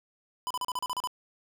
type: tone bursts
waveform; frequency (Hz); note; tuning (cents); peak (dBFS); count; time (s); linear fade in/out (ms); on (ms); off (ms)
square; 1000; B5; +21; -30; 9; 0.47-1.073; 0; 35; 36
effects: none